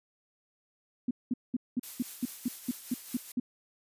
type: tone bursts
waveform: sine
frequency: 246.9 Hz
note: B3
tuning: in tune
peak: -26 dBFS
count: 11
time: 1.08-3.399 s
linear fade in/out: 5 ms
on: 29 ms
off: 200 ms
type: noise with tremolo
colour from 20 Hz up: blue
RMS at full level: -41 dBFS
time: 1.83-3.32 s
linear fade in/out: 5 ms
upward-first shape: triangle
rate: 4.8 Hz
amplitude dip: 50%
effects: resampled to 32000 Hz